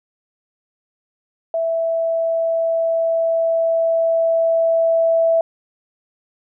sine tone with level ramp, 659.3 Hz, E5, in tune, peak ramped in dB -17 to -12 dBFS, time 1.54-5.41 s, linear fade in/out 2 ms, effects none

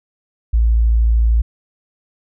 sine tone, 56.6 Hz, A1, 50 cents sharp, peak -10 dBFS, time 0.53-1.42 s, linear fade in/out 10 ms, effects none

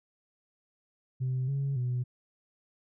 sine tone with pitch steps, 128.8 / 138.3 / 124.3 Hz, C3 / C#3 / B2, -27 / -4 / +12 cents, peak -26 dBFS, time 1.2-2.04 s, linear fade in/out 20 ms, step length 280 ms, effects tanh soft clip ceiling -25 dBFS

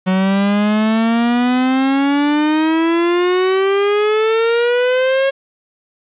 45% pulse exponential sweep, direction up, 185 to 548 Hz, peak -12 dBFS, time 0.06-5.31 s, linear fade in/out 20 ms, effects resampled to 8000 Hz + 8-bit

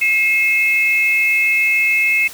sine tone pair together, 2147 / 2600 Hz, C7 / E7, +44 / -24 cents, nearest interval minor third, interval 332 cents, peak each -15 dBFS, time 0.01-2.28 s, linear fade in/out 10 ms, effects white hiss -35 dBFS RMS until 2.33 s

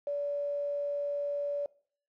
sine tone with quantisation, 575 Hz, D5, 37 cents flat, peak -30 dBFS, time 0.07-1.66 s, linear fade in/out 2 ms, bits 8, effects noise-tail reverb RT60 0.5 s tail -22 dB re dry + low-pass 2000 Hz 12 dB/octave

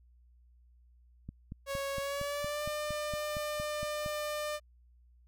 click train, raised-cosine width 5 ms, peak -29 dBFS, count 13, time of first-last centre 1.29-4.061 s, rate 4.33 Hz
sawtooth tone with pitch glide, 553 to 599.6 Hz, C#5 to D5, -4 to +36 cents, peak -30 dBFS, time 1.66-4.6 s, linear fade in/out 50 ms, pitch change +140 cents, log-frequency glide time 1.98-2.67 s
effects added 60 Hz sine -59 dBFS peak until 5.27 s

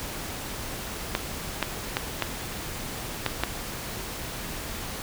clicks, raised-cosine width 0.3 ms, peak -7 dBFS, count 6, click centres 1.151 / 1.627 / 1.969 / 2.223 / 3.263 / 3.436 s, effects pink hiss -35 dBFS RMS until 5.02 s

